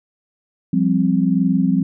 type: chord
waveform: sine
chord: F suspended second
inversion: none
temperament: just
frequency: 174.61 / 196.44 / 261.9 Hz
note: F3 / G3 / C4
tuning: 0 / +4 / +2 cents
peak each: -18 dBFS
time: 0.73-1.83 s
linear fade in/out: 5 ms
effects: none